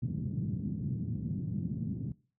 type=band-pass noise; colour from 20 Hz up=pink; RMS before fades=-35 dBFS; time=0.02-2.12 s; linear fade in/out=5 ms; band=110 to 210 Hz; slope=24 dB/octave; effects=noise-tail reverb RT60 0.4 s tail -21 dB re dry